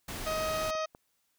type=noise; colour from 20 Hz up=pink; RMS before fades=-39 dBFS; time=0.08-0.71 s; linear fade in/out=5 ms
type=harmonic tone; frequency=630 Hz; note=D#5; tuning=21 cents sharp; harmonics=1 / 2 / 3 / 4 / 5 / 6 / 7 / 8 / 9 / 10; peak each=-32 / -35 / -45 / -44 / -49 / -49 / -49 / -48 / -52 / -50 dBFS; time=0.26-0.86 s; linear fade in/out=10 ms
type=clicks; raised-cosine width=1 ms; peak=-34 dBFS; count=3; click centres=0.616 / 0.752 / 0.949 s
effects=white hiss -75 dBFS RMS until 1.38 s